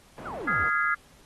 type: low-pass noise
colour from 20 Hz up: white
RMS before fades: -42 dBFS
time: 0.18-0.69 s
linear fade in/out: 0 ms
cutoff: 800 Hz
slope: 12 dB/octave
type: exponential sweep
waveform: sine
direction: down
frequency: 1591 to 64.2 Hz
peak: -34 dBFS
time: 0.25-0.65 s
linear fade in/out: 10 ms
type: chord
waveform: sine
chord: F minor seventh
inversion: third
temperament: equal with one note detuned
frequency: 1244.5 / 1396.9 / 1661.2 / 2045 Hz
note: Eb6 / F6 / Ab6 / C7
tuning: 0 / 0 / 0 / -40 cents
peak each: -28 / -27 / -27 / -32 dBFS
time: 0.47-0.95 s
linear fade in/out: 10 ms
effects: pink hiss -57 dBFS RMS until 1.25 s + AAC 32 kbps